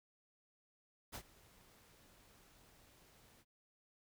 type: noise with ADSR envelope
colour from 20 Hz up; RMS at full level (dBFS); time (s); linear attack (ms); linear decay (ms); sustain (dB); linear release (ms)
pink; -45; 1.12-3.45; 29; 72; -21; 51
effects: none